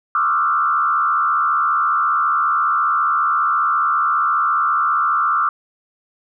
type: tone with frequency modulation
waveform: sine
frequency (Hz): 1266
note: D#6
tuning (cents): +30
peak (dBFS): -14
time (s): 0.15-5.49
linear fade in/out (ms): 2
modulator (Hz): 74.7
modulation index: 1.8
effects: none